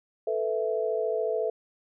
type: chord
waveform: sine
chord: A suspended second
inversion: none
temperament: equal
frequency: 440 / 493.9 / 659.3 Hz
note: A4 / B4 / E5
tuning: 0 / 0 / 0 cents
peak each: -28 / -31 / -30 dBFS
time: 0.27-1.5 s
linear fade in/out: 5 ms
effects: none